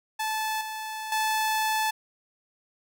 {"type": "tone with level steps", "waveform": "sawtooth", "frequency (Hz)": 871, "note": "A5", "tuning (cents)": -18, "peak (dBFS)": [-23, -29, -20], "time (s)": [0.19, 1.91], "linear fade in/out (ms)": 10, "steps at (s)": [0.61, 1.12], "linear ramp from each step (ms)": 2, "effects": []}